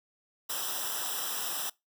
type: noise with comb filter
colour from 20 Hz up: white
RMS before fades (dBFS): -34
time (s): 0.49-1.7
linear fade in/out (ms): 10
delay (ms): 0.45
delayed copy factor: -0.9
effects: noise-tail reverb RT60 0.2 s tail -23 dB re dry